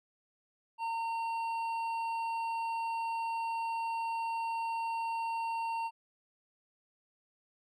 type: tone with hard clipping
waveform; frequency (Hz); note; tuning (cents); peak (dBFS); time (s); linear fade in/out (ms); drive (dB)
sine; 914; A#5; -34; -34; 0.78-5.91; 50; 7
effects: none

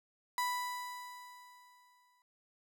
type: tone with exponential decay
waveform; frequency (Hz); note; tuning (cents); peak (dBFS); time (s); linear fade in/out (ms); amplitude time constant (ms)
35% pulse; 988; B5; 0; -29; 0.38-2.22; 1; 400
effects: none

